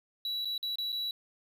triangle tone with dropouts, 3921 Hz, B7, 13 cents flat, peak -30 dBFS, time 0.25-1.11 s, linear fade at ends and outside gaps 2 ms, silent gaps 0.448-0.454 / 0.579-0.628 / 0.757-0.784 / 0.921-0.926 s, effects none

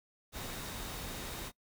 sine tone in noise, 3729 Hz, A#7, in tune, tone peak -53 dBFS, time 0.32-1.52 s, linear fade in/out 50 ms, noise pink, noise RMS -42 dBFS, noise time 0.32-1.52 s, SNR -14 dB, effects noise-tail reverb RT60 0.1 s tail -22 dB re dry

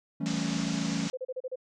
triangle chord, A dominant seventh, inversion second, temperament equal with one note detuned, 164.81 / 192.52 / 220 / 277.2 Hz, E3 / G3 / A3 / C#4, 0 / -31 / 0 / 0 cents, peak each -32 dBFS, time 0.2-1.08 s, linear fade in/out 10 ms
white low-pass noise, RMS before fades -39 dBFS, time 0.26-1.1 s, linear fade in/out 0 ms, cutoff 7000 Hz, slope 48 dB/octave
sine tone bursts, 513 Hz, C5, 34 cents flat, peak -31 dBFS, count 6, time 1.13-1.558 s, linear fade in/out 10 ms, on 43 ms, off 34 ms
effects none

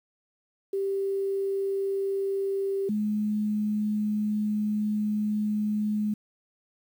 sine tone pair in turn, 392 / 211 Hz, G4 / G#3, 0 / +28 cents, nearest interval major seventh, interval 1072 cents, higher first, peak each -25 / -24 dBFS, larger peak second, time 0.73-2.89 / 2.89-6.14 s, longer second, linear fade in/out 5 ms, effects 9-bit

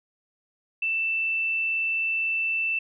sine tone, 2661 Hz, E7, 16 cents sharp, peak -23 dBFS, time 0.82-2.79 s, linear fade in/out 5 ms, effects none

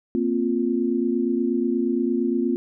sine chord, Bb suspended second, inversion none, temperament equal, 233.1 / 261.6 / 349.2 Hz, Bb3 / C4 / F4, 0 / 0 / 0 cents, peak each -24 dBFS, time 0.15-2.56 s, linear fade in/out 0 ms, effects none

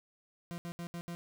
40% pulse tone bursts at uneven times, 171.9 Hz, F3, 27 cents flat, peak -38 dBFS, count 5, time 0.51-0.58 / 0.65-0.72 / 0.79-0.87 / 0.94-1.01 / 1.08-1.15 s, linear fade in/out 0 ms, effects none

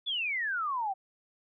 sine exponential sweep, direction down, 3520 to 744 Hz, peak -29 dBFS, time 0.06-0.94 s, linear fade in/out 20 ms, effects none

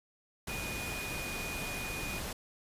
sine tone in noise, 2462 Hz, D#7, 19 cents flat, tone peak -40 dBFS, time 0.49-2.19 s, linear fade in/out 5 ms, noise pink, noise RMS -39 dBFS, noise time 0.47-2.33 s, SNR -4 dB, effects resampled to 32000 Hz

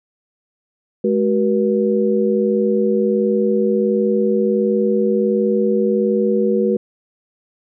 sine tone cluster, 211.2 / 377 / 478.4 Hz, G#3 / F#4 / A#4, +29 / +32 / +45 cents, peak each -18 dBFS, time 1.04-6.77 s, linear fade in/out 5 ms, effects none

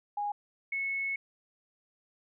sine tone pair in turn, 823 / 2197 Hz, G#5 / C#7, -16 / -16 cents, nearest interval octave + perfect fourth, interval 1700 cents, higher second, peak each -30 / -30 dBFS, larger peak neither, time 0.17-0.32 / 0.72-1.16 s, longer second, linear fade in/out 5 ms, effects none

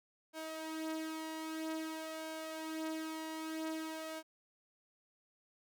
sawtooth tone with flanger, 317.8 Hz, D#4, 37 cents sharp, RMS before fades -42 dBFS, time 0.33-4.23 s, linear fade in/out 50 ms, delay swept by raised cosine 1.3 to 4.2 ms, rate 0.51 Hz, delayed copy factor +0.55, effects none

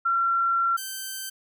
sine / 5% pulse tone pair in turn, 1364 / 1550.6 Hz, F6 / G6, -41 / -19 cents, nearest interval major second, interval 222 cents, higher second, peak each -20 / -21 dBFS, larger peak first, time 0.05-0.77 / 0.77-1.3 s, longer first, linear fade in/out 10 ms, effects none

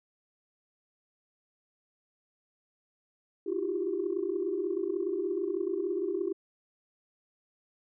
sine tone cluster, 318.1 / 349.3 / 366 / 395.8 Hz, D#4 / F4 / F#4 / G4, +38 / 0 / -19 / +17 cents, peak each -37 / -33 / -36 / -32 dBFS, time 3.46-6.33 s, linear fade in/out 10 ms, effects tanh soft clip ceiling -19 dBFS

